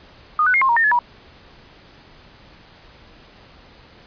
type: tone with pitch steps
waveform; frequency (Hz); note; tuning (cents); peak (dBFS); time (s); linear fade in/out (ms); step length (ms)
sine; 1230 / 1493 / 2138 / 1062 / 940 / 1821 / 1711 / 964; D#6 / F#6 / C7 / C6 / A#5 / A#6 / A6 / B5; -20 / +15 / +37 / +25 / +14 / -41 / -49 / -42; -13; 0.39-0.99; 2; 75
effects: pink hiss -47 dBFS RMS until 4.06 s + resampled to 11025 Hz

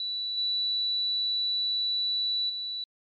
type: tone with level steps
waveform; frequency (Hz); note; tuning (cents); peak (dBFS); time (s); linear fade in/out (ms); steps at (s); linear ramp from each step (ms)
sine; 3951; B7; 0; -29 / -25 / -31; 0-2.84; 2; 0.37 / 2.49; 10
effects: MP3 96 kbps

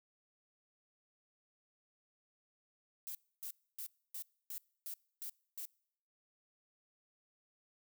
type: noise bursts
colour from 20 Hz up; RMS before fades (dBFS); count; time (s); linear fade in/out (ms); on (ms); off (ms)
violet; -44; 8; 3.07-5.654; 0; 78; 280
effects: noise-tail reverb RT60 0.7 s tail -26 dB re dry

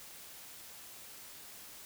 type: silence
effects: white hiss -51 dBFS RMS until 1.85 s

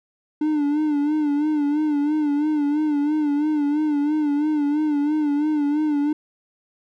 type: tone with vibrato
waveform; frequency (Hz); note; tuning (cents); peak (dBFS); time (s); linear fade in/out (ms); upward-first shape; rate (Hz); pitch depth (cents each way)
triangle; 297.3; D4; +21; -16; 0.41-6.13; 5; sine; 3; 66
effects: none

